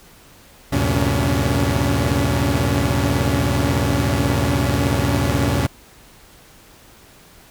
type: tone cluster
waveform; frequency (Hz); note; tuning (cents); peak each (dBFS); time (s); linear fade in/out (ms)
sawtooth; 73.3 / 93.4 / 116.3 / 132.7 / 283.6; D2 / F#2 / A#2 / C3 / C#4; -3 / +17 / -4 / +25 / +40; -19; 0.72-5.67; 10
effects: pink hiss -47 dBFS RMS until 7.5 s